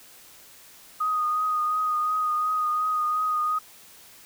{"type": "tone with vibrato", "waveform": "sine", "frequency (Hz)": 1242, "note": "D#6", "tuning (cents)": -3, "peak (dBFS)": -22, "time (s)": [1, 3.59], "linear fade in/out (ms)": 10, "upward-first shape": "triangle", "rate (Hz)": 2.8, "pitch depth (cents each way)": 25, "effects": ["white hiss -50 dBFS RMS until 4.25 s"]}